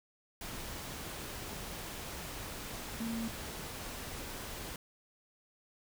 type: tone in noise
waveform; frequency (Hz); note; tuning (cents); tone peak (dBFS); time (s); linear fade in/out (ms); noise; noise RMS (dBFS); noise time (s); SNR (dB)
sine; 228.1; A#3; -37; -35; 3-3.28; 2; pink; -43; 0.41-4.76; +5
effects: none